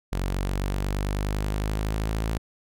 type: exponential sweep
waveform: sawtooth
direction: up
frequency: 46.25 to 55 Hz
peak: -21 dBFS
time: 0.12-2.38 s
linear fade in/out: 10 ms
effects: none